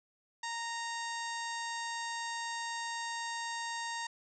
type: harmonic tone with a mistuned harmonic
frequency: 928 Hz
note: A#5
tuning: 8 cents flat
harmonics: 1 / 2 / 3 / 4 / 5 / 6 / 7 / 8 / 9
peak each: -39 / -41 / -50 / -47 / -48 / -51 / -49 / -50 / -56 dBFS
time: 0.43-4.07 s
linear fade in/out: 5 ms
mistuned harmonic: 9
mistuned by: +22 cents
effects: none